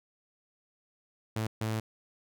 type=tone bursts at uneven times; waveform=sawtooth; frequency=110 Hz; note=A2; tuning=in tune; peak=-26 dBFS; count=2; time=1.36-1.47 / 1.61-1.8 s; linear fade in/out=5 ms; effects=none